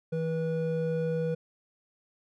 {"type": "tone pair together", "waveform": "triangle", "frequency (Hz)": [162.22, 486.1], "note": ["E3", "B4"], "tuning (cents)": [-27, -28], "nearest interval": "octave + perfect fifth", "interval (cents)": 1899, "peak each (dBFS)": -28, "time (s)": [0.12, 1.35], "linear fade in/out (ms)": 10, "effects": []}